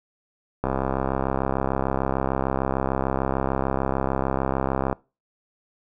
click train, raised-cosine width 1 ms, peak -9 dBFS, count 287, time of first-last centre 0.64-4.928 s, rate 66.7 Hz, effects noise-tail reverb RT60 0.3 s tail -23 dB re dry

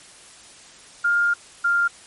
sine tone pair in turn, 1408 / 1397.5 Hz, F6 / F6, +14 / +1 cents, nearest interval unison, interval 13 cents, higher first, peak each -16 dBFS, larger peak neither, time 1.04-1.34 / 1.64-1.88 s, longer first, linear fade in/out 10 ms, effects white hiss -46 dBFS RMS until 2.06 s + MP3 48 kbps

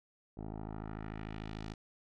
10% pulse tone with low-pass filter sweep, 53.4 Hz, G#1, 49 cents sharp, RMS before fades -43 dBFS, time 0.37-1.74 s, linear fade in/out 5 ms, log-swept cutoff 590 to 5500 Hz, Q 1.3, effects none

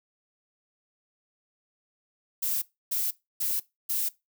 violet noise bursts, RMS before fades -28 dBFS, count 4, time 2.42-4.09 s, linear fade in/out 10 ms, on 200 ms, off 290 ms, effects noise-tail reverb RT60 0.2 s tail -20 dB re dry

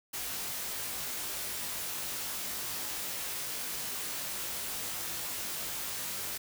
white noise with comb filter, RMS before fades -37 dBFS, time 0.13-6.38 s, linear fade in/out 10 ms, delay 20 ms, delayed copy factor +0.65, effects none

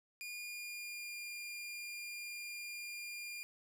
sawtooth tone with pitch glide, 2428 to 2407 Hz, D#7 to D7, -43 to +42 cents, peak -40 dBFS, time 0.21-3.43 s, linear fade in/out 0 ms, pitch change -15 cents, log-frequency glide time 0.38-1.18 s, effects 13-bit

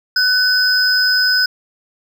triangle tone pair together, 1500 / 5050 Hz, F#6 / D#8, +23 / +25 cents, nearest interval octave + major sixth, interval 2102 cents, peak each -13 dBFS, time 0.16-1.46 s, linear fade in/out 5 ms, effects none

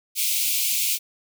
white high-pass noise, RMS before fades -23 dBFS, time 0.15-0.99 s, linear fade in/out 50 ms, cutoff 2200 Hz, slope 96 dB/octave, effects none

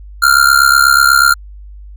square tone with amplitude modulation, 1396.9 Hz, F6, in tune, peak -3 dBFS, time 0.22-1.34 s, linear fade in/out 10 ms, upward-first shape sine, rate 68.2 Hz, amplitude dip 85%, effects added 50 Hz sine -30 dBFS peak until 1.96 s

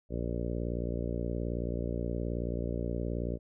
harmonic tone, 58.8 Hz, A#1, 16 cents sharp, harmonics 1 / 2 / 3 / 4 / 5 / 6 / 7 / 8 / 9 / 10, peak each -35 / -38 / -40 / -41 / -42 / -43 / -43 / -44 / -45 / -45 dBFS, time 0.09-3.39 s, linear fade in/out 50 ms, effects none

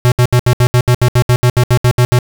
square tone bursts, 123.4 Hz, B2, 1 cent flat, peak -7 dBFS, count 16, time 0.05-2.188 s, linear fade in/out 0 ms, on 68 ms, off 70 ms, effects none

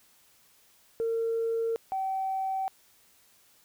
sine tone pair in turn, 456.3 / 767.4 Hz, A#4 / G5, -37 / -37 cents, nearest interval major sixth, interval 900 cents, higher second, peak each -25 / -27 dBFS, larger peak first, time 1-1.76 / 1.92-2.68 s, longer neither, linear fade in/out 0 ms, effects tanh soft clip ceiling -22 dBFS + white hiss -62 dBFS RMS until 3.64 s

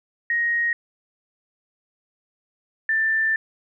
sine tone pair in turn, 1876 / 1776.4 Hz, A#6 / A6, +11 / +16 cents, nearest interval minor second, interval 95 cents, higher first, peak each -19 / -18 dBFS, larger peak second, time 0.3-0.73 / 2.89-3.36 s, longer second, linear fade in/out 2 ms, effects none

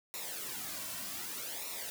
white noise with flanger, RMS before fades -41 dBFS, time 0.14-1.9 s, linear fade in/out 0 ms, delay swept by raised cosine 0.63 to 2.43 ms, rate 0.65 Hz, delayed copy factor -0.7, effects none

